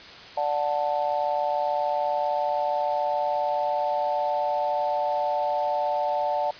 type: chord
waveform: sine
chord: D major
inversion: none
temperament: just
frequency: 587.3 / 734.2 / 881 Hz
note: D5 / F#5 / A5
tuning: 0 / -14 / +2 cents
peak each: -27 dBFS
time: 0.37-6.51 s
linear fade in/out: 5 ms
effects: white hiss -43 dBFS RMS until 6.59 s + resampled to 11025 Hz